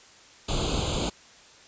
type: noise with comb filter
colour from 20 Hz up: pink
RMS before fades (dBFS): -27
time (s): 0.48-1.1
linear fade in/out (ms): 10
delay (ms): 0.27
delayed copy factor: +1
effects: white hiss -52 dBFS RMS until 1.67 s + resampled to 16000 Hz